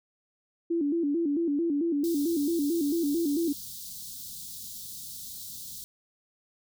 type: tone with vibrato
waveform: sine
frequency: 311.1 Hz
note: D#4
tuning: in tune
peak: -24 dBFS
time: 0.7-3.53 s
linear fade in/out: 10 ms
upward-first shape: square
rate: 4.5 Hz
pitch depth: 140 cents each way
type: band-stop noise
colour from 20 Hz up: white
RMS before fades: -41 dBFS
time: 2.04-5.84 s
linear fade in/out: 0 ms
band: 240 to 3600 Hz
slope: 48 dB/octave
effects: none